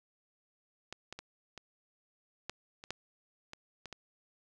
clicks, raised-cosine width 0.2 ms, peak -24 / -25 / -26 / -28 / -20 / -30 / -19 / -27 / -27 / -26 dBFS, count 10, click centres 0.926 / 1.126 / 1.19 / 1.577 / 2.496 / 2.839 / 2.906 / 3.534 / 3.857 / 3.927 s, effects none

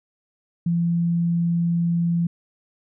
sine tone, 170.2 Hz, F3, 44 cents flat, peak -18 dBFS, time 0.66-2.27 s, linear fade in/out 5 ms, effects none

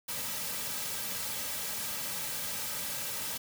white noise with comb filter, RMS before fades -36 dBFS, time 0.08-3.38 s, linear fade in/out 10 ms, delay 2.8 ms, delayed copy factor -0.65, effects none

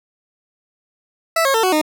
20% pulse tone with pitch steps, 658 / 543.8 / 449.4 / 371.4 / 307 Hz, E5 / C#5 / A4 / F#4 / D#4, -3 / -33 / +37 / +7 / -23 cents, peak -9 dBFS, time 1.36-1.815 s, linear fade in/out 5 ms, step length 91 ms, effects none

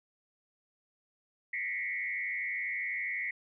sine tone with frequency modulation, 2080 Hz, C7, 11 cents flat, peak -32 dBFS, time 1.53-3.31 s, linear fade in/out 5 ms, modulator 92.2 Hz, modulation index 1.8, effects none

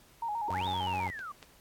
sine tone with vibrato, 880 Hz, A5, in tune, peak -31 dBFS, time 0.22-1.08 s, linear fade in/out 5 ms, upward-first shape square, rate 7.7 Hz, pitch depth 87 cents each way
sine linear two-way sweep, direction up then down, 217.4 to 3729 to 1114 Hz, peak -38 dBFS, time 0.48-1.32 s, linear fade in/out 5 ms, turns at 0.67 s
sawtooth tone, 92.5 Hz, F#2, in tune, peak -33 dBFS, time 0.5-1.11 s, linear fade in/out 5 ms
click train, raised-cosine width 0.2 ms, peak -30 dBFS, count 4, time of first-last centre 0.72-1.428 s, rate 4.24 Hz
effects pink hiss -60 dBFS RMS until 1.6 s + AAC 64 kbps

